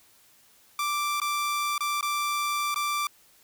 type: tone with dropouts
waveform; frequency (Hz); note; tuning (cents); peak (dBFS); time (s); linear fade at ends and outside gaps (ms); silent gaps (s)
sawtooth; 1174.7; D6; 0; -22; 0.79-3.07; 2; 1.201-1.216 / 1.78-1.806 / 2.01-2.027 / 2.744-2.759
effects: white hiss -59 dBFS RMS until 3.43 s